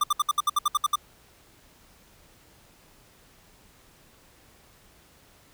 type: tone bursts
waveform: square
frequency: 1188 Hz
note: D6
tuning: 20 cents sharp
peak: -20 dBFS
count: 11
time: 0.01-0.957 s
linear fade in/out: 5 ms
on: 27 ms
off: 65 ms
effects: pink hiss -57 dBFS RMS until 5.53 s